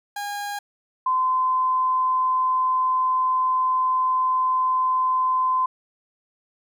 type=tone pair in turn; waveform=30% pulse / sine; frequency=816 / 1028.1 Hz; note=G#5 / C6; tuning=-31 / -31 cents; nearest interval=major third; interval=400 cents; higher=second; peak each=-25 / -18 dBFS; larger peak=second; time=0.16-0.59 / 1.06-5.66 s; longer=second; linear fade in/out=5 ms; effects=none